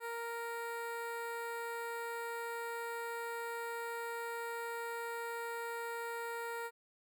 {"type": "tone with notch filter", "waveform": "15% pulse", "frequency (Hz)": 466.2, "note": "A#4", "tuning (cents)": 0, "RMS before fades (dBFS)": -41, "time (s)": [0, 6.71], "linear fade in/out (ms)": 50, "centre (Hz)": 5500, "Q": 0.8, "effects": []}